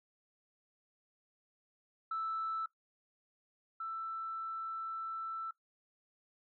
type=tone pair in turn; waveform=sine; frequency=1318.5 / 1327.7 Hz; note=E6 / E6; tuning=0 / +12 cents; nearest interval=unison; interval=12 cents; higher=second; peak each=-33 / -37 dBFS; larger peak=first; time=2.11-2.66 / 3.8-5.51 s; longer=second; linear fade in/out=5 ms; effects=noise-tail reverb RT60 0.1 s tail -17 dB re dry + tanh soft clip ceiling -30 dBFS